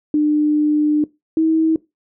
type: tone pair in turn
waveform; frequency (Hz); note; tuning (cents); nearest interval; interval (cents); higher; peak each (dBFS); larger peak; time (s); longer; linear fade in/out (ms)
sine; 300 / 320.4; D4 / E4; +37 / -49; minor second; 114; second; -12; neither; 0.14-1.04 / 1.37-1.76; first; 2
effects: noise-tail reverb RT60 0.2 s tail -20 dB re dry